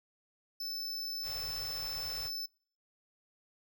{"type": "tone", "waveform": "square", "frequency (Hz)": 5274, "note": "E8", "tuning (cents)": 0, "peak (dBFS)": -37, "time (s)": [0.6, 2.46], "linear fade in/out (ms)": 5}
{"type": "band-stop noise", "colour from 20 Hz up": "pink", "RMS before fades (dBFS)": -47, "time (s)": [1.22, 2.31], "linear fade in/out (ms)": 50, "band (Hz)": [160, 420], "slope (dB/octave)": 48}
{"effects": ["noise-tail reverb RT60 0.5 s tail -24 dB re dry"]}